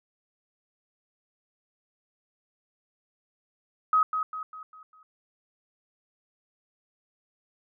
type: tone with echo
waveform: sine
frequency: 1266 Hz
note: D#6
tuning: 30 cents sharp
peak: -18 dBFS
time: 3.93-4.03 s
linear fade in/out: 2 ms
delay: 200 ms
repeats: 5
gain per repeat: -7 dB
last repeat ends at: 5.03 s
effects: none